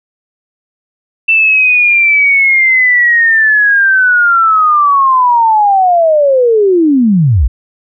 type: linear sweep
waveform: sine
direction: down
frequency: 2672 to 48.12 Hz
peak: -5 dBFS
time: 1.28-7.48 s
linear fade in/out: 10 ms
effects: none